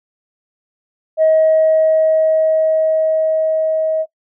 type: tone with level ramp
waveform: sine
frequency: 634 Hz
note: D#5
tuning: 32 cents sharp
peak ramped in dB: -7 to -14 dBFS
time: 1.17-4.06 s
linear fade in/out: 50 ms
effects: noise-tail reverb RT60 0.1 s tail -19 dB re dry + tanh soft clip ceiling -5 dBFS